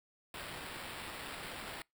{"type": "noise with sample-and-hold", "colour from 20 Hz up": "white", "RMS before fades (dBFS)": -45, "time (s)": [0.34, 1.82], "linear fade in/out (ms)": 2, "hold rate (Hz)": 6300, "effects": ["noise-tail reverb RT60 0.2 s tail -26 dB re dry"]}